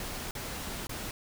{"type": "noise with dropouts", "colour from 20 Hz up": "pink", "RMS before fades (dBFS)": -38, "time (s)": [0, 1.11], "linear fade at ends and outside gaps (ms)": 2, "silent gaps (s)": [[0.31, 0.351], [0.87, 0.893]], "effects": []}